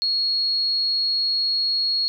sine tone, 4314 Hz, C#8, 48 cents flat, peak -19 dBFS, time 0.02-2.08 s, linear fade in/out 0 ms, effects none

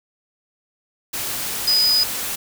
sine tone in noise, 4978 Hz, D#8, in tune, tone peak -14 dBFS, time 1.67-2.04 s, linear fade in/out 10 ms, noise white, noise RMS -26 dBFS, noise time 1.13-2.36 s, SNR +9 dB, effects none

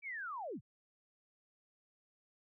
sine linear sweep, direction down, 2349 to 73 Hz, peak -40 dBFS, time 0.02-0.61 s, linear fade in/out 50 ms, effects none

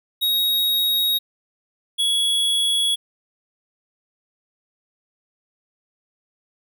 square tone pair in turn, 3779 / 3360 Hz, A#7 / G#7, +23 / +19 cents, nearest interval major second, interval 204 cents, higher first, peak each -18 dBFS, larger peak neither, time 0.21-1.19 / 1.98-2.96 s, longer neither, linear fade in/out 20 ms, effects none

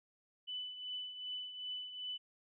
sine tone with tremolo, 2994 Hz, F#7, 20 cents sharp, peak -38 dBFS, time 0.47-2.18 s, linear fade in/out 20 ms, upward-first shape triangle, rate 2.6 Hz, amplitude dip 65%, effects none

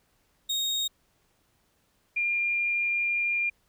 35% pulse / sine tone pair in turn, 3729 / 2402 Hz, A#7 / D7, 0 / +38 cents, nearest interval minor sixth, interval 762 cents, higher first, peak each -24 dBFS, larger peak neither, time 0.49-0.88 / 2.16-3.5 s, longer second, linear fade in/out 10 ms, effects pink hiss -69 dBFS RMS until 3.68 s

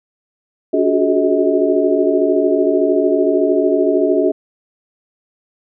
sine tone cluster, 286.7 / 362 / 375.3 / 423.7 / 634 Hz, D4 / F#4 / F#4 / G#4 / D#5, -42 / -38 / +25 / +35 / +32 cents, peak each -18 dBFS, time 0.73-4.32 s, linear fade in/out 10 ms, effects none

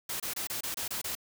white noise bursts, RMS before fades -35 dBFS, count 8, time 0.09-1.152 s, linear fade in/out 5 ms, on 110 ms, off 26 ms, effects none

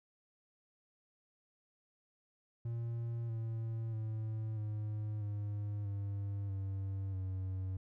triangle tone with pitch steps, 116.7 / 113.18 / 109.77 / 106.46 / 103.25 / 100.14 / 97.12 / 94.19 Hz, A#2 / A2 / A2 / G#2 / G#2 / G2 / G2 / F#2, +2 / +49 / -4 / +43 / -10 / +37 / -16 / +31 cents, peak -34 dBFS, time 2.65-7.77 s, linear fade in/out 5 ms, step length 640 ms, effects none

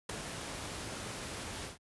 pink noise with ADSR envelope, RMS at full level -33 dBFS, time 0.09-1.78 s, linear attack 7 ms, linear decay 4 ms, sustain -8 dB, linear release 130 ms, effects high-pass 60 Hz 12 dB/octave + resampled to 24000 Hz

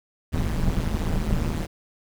brown noise with amplitude modulation, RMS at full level -20 dBFS, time 0.32-1.67 s, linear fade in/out 20 ms, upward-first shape sine, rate 159 Hz, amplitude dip 95%, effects none

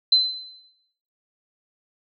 sine tone with exponential decay, 4056 Hz, B7, 45 cents sharp, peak -11 dBFS, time 0.12-0.63 s, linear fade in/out 5 ms, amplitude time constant 110 ms, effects noise-tail reverb RT60 0.9 s tail -18 dB re dry

